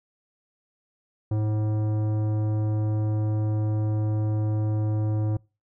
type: tone with tanh clipping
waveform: sine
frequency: 107.2 Hz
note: A2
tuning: 45 cents flat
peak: -24 dBFS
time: 1.31-5.37 s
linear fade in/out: 5 ms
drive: 14 dB
effects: noise-tail reverb RT60 0.3 s tail -25 dB re dry